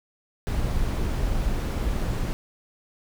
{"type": "noise", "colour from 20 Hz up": "brown", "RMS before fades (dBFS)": -25, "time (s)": [0.47, 2.33], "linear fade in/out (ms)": 0, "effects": []}